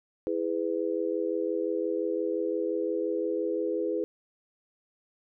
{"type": "chord", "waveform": "sine", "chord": "E major", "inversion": "none", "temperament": "equal with one note detuned", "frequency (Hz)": [329.6, 415.3, 501.1], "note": ["E4", "G#4", "B4"], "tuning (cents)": [0, 0, 25], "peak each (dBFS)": -31, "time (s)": [0.27, 4.04], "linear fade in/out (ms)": 0, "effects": []}